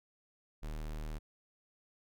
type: tone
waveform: square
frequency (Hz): 38.3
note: D#1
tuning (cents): -27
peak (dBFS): -39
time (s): 0.62-1.19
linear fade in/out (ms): 20
effects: none